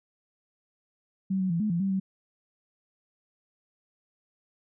sine tone with pitch steps, 191.3 / 187 / 168.1 / 212.9 / 170.7 / 194.5 / 191.1 Hz, G3 / F#3 / E3 / G#3 / F3 / G3 / G3, -42 / +19 / +34 / +43 / -39 / -13 / -44 cents, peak -24 dBFS, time 1.3-2 s, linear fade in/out 10 ms, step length 100 ms, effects none

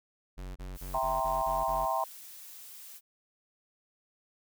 square tone bursts, 46.25 Hz, F#1, in tune, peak -39 dBFS, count 7, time 0.37-1.862 s, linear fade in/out 20 ms, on 190 ms, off 27 ms
blue noise, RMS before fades -48 dBFS, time 0.74-3.01 s, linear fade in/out 50 ms
sine chord, C dominant seventh, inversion first, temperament equal, 659.3 / 784 / 932.3 / 1046.5 Hz, E5 / G5 / Bb5 / C6, 0 / 0 / 0 / 0 cents, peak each -33 dBFS, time 0.94-2.04 s, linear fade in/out 2 ms
effects none

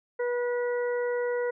harmonic tone, 486.1 Hz, B4, 28 cents flat, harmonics 1 / 2 / 3 / 4, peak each -26 / -39 / -39 / -40 dBFS, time 0.19-1.51 s, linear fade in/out 10 ms, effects none

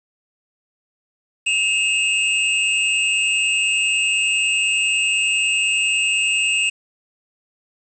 square tone pair together, 2584 / 2794 Hz, E7 / F7, -35 / 0 cents, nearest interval minor second, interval 135 cents, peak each -20 dBFS, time 1.46-6.7 s, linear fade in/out 10 ms, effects resampled to 22050 Hz + 7-bit

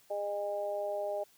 sine tone with amplitude modulation, 611 Hz, D#5, 32 cents flat, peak -28 dBFS, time 0.1-1.24 s, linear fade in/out 10 ms, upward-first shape sine, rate 203 Hz, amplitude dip 90%, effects white hiss -64 dBFS RMS until 1.37 s

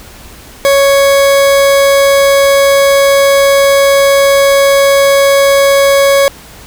40% pulse tone, 555 Hz, C#5, 2 cents sharp, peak -4 dBFS, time 0.65-6.28 s, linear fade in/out 0 ms, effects added 60 Hz sine -39 dBFS peak until 6.66 s + pink hiss -34 dBFS RMS until 6.66 s

